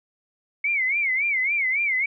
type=tone with vibrato; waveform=sine; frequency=2196 Hz; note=C#7; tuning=17 cents flat; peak=-20 dBFS; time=0.64-2.06 s; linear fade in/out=5 ms; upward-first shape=sine; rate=3.6 Hz; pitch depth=150 cents each way; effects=none